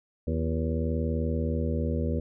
harmonic tone with a mistuned harmonic, 80.4 Hz, E2, 43 cents flat, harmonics 1 / 2 / 3 / 4 / 5 / 6 / 7, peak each -28 / -33 / -32 / -38 / -39 / -35 / -39 dBFS, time 0.27-2.2 s, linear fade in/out 5 ms, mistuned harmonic 4, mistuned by +90 cents, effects none

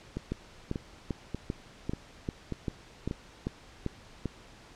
two click trains, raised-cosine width 3 ms, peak -18 / -20 dBFS, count 11 / 6, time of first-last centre 0.32-4.257 / 0.17-3.111 s, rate 2.54 / 1.7 Hz, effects pink hiss -53 dBFS RMS until 4.75 s + low-pass 6000 Hz 12 dB/octave

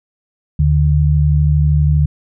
sine tone pair together, 76.28 / 148.9 Hz, D#2 / D3, -34 / +24 cents, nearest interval octave, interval 1158 cents, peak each -12 dBFS, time 0.59-2.06 s, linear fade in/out 5 ms, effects none

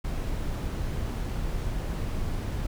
brown noise, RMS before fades -30 dBFS, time 0.04-2.67 s, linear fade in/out 10 ms, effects none

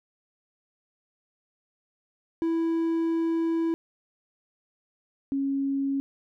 triangle / sine tone pair in turn, 329.6 / 274.9 Hz, E4 / C#4, 0 / -14 cents, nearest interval minor third, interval 314 cents, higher first, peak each -21 / -24 dBFS, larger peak first, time 2.42-3.74 / 5.32-6 s, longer first, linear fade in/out 0 ms, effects none

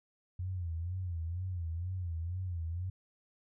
sine tone with vibrato, 87.31 Hz, F2, in tune, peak -34 dBFS, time 0.39-2.9 s, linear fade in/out 5 ms, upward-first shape sine, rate 2.1 Hz, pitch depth 120 cents each way, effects none

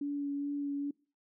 sine tone with vibrato, 284.9 Hz, C#4, 48 cents sharp, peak -32 dBFS, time 0.01-0.91 s, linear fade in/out 5 ms, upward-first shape sine, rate 2.4 Hz, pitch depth 13 cents each way, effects noise-tail reverb RT60 0.4 s tail -25 dB re dry

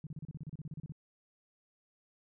sine tone bursts, 151.9 Hz, D#3, 41 cents flat, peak -39 dBFS, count 15, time 0.04-0.922 s, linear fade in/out 2 ms, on 28 ms, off 33 ms, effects none

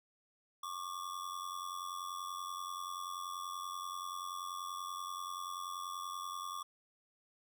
square ring-modulated tone, 1141 Hz, C#6, 50 cents sharp, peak -38 dBFS, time 0.63-6.63 s, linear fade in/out 5 ms, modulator 45.2 Hz, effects none

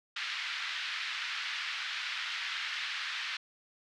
pink band-pass noise, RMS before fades -37 dBFS, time 0.16-3.37 s, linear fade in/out 5 ms, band 1500 to 4200 Hz, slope 24 dB/octave, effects none

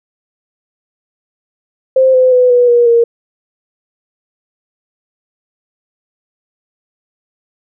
sine tone with pitch steps, 523.3 / 511.6 / 500.2 / 489.1 / 478.2 / 467.6 Hz, C5 / C5 / B4 / B4 / A#4 / A#4, 0 / -39 / +22 / -17 / +44 / +5 cents, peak -5 dBFS, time 1.96-3.04 s, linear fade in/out 5 ms, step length 180 ms, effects none

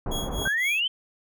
pink low-pass noise, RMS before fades -30 dBFS, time 0.06-0.48 s, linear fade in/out 2 ms, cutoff 1100 Hz, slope 24 dB/octave
sawtooth tone with tremolo, 3322 Hz, G#7, in tune, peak -26 dBFS, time 0.11-0.81 s, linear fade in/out 10 ms, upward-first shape triangle, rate 3.9 Hz, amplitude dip 100%
sine exponential sweep, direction up, 1512 to 3155 Hz, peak -22 dBFS, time 0.45-0.88 s, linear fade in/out 10 ms
effects none

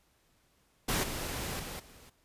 pink noise with level steps, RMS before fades -30 / -37 / -41 / -55 dBFS, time 0.88-2.1 s, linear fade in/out 10 ms, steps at 1.03 / 1.59 / 1.79 s, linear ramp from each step 10 ms, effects pink hiss -70 dBFS RMS until 2.24 s + resampled to 32000 Hz

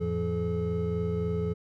triangle tone cluster, 86.9 / 110.6 / 170.6 / 429.5 Hz, F2 / A2 / F3 / A4, -8 / +9 / -40 / -42 cents, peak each -31 / -34 / -29 / -29 dBFS, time 0-1.54 s, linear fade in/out 20 ms, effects none

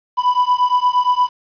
triangle beating tone pair, 987.8 / 996.4 Hz, B5 / B5, 0 / +15 cents, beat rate 8.6 Hz, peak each -14 dBFS, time 0.17-1.29 s, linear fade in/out 20 ms, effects resampled to 11025 Hz + 8-bit

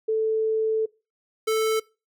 sine / square tone pair in turn, 440 / 440 Hz, A4 / A4, 0 / 0 cents, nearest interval unison, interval 0 cents, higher neither, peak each -20 / -21 dBFS, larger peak first, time 0.08-0.86 / 1.47-1.8 s, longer first, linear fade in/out 10 ms, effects noise-tail reverb RT60 0.3 s tail -23 dB re dry

